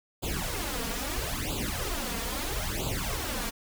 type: noise with flanger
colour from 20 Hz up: pink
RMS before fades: -32 dBFS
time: 0.22-3.51 s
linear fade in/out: 20 ms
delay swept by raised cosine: 0.26 to 4.36 ms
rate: 0.76 Hz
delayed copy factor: +0.95
effects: none